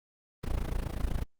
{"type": "noise with amplitude modulation", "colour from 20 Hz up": "brown", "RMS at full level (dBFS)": -28, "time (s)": [0.43, 1.24], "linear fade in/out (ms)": 10, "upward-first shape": "sine", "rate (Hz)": 28.1, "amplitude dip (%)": 90, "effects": ["Opus 32 kbps"]}